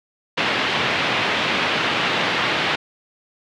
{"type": "band-pass noise", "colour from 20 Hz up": "white", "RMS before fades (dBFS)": -21, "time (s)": [0.37, 2.76], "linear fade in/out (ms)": 10, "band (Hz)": [110, 3300], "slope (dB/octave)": 24, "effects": []}